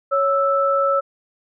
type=tone pair together; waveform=sine; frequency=554.4 / 1318.6 Hz; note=C#5 / E6; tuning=0 / 0 cents; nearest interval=octave + minor third; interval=1500 cents; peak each=-18 / -18 dBFS; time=0.11-1.01 s; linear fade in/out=20 ms; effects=none

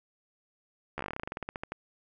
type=slowing click train; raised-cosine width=0.5 ms; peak=-20 dBFS; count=20; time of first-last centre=0.98-1.72 s; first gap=13 ms; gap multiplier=1.11; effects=none

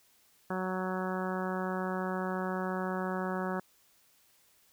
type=harmonic tone; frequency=185.8 Hz; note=F#3; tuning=7 cents sharp; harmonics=1 / 2 / 3 / 4 / 5 / 6 / 7 / 8 / 9; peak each=-35 / -38 / -40 / -41 / -42 / -43 / -43 / -44 / -45 dBFS; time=0.5-3.6 s; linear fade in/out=5 ms; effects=white hiss -66 dBFS RMS until 4.72 s

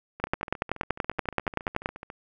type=two click trains; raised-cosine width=0.5 ms; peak=-24 / -9 dBFS; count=28 / 18; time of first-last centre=0.2-2.101 / 0.24-1.859 s; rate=14.2 / 10.5 Hz; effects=none

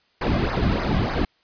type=noise with flanger; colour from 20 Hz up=brown; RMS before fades=-22 dBFS; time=0.21-1.25 s; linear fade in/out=5 ms; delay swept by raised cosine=0.26 to 2.26 ms; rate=3.3 Hz; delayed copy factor=-0.8; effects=white hiss -63 dBFS RMS until 1.43 s + resampled to 11025 Hz

